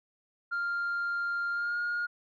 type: tone with pitch glide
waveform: sine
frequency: 1396.9 to 1426.3 Hz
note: F6 to F6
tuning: 0 to +36 cents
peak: -27 dBFS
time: 0.51-2.07 s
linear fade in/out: 20 ms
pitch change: +36 cents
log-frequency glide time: 1.52-1.78 s
effects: tanh soft clip ceiling -27 dBFS